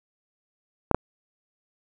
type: clicks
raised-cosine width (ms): 1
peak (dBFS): -4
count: 2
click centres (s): 0.913 / 0.946
effects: none